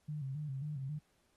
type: tone with vibrato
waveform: sine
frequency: 142.1 Hz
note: C#3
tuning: 43 cents sharp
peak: -37 dBFS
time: 0.08-0.99 s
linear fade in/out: 10 ms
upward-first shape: square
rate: 3.7 Hz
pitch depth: 100 cents each way
effects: pink hiss -75 dBFS RMS until 1.36 s + AAC 32 kbps